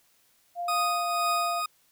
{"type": "tone with pitch glide", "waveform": "sine", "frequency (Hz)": [698.5, 690.5], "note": ["F5", "F5"], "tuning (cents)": [0, -20], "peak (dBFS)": -29, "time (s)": [0.55, 1.63], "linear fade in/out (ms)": 50, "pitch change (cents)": -20, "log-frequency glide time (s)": [0.87, 1.21]}
{"type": "tone with tremolo", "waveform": "40% pulse", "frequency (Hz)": 1244.5, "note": "D#6", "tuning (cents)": 0, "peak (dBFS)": -23, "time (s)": [0.68, 1.66], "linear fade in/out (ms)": 5, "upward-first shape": "triangle", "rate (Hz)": 2, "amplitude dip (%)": 50}
{"effects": ["white hiss -65 dBFS RMS until 1.91 s"]}